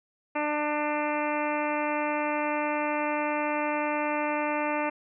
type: harmonic tone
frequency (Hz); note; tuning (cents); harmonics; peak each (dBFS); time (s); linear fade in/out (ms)
298.2; D4; +27; 1 / 2 / 3 / 4 / 5 / 6 / 7 / 8 / 9; -32 / -31 / -31 / -36 / -39 / -40 / -38 / -38 / -40; 0.35-4.9; 10
effects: none